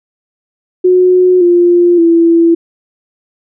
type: tone with pitch steps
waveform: sine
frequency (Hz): 365 / 349.5 / 334.7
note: F#4 / F4 / E4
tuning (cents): -24 / +1 / +26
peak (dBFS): -4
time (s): 0.84-2.55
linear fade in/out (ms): 10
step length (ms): 570
effects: none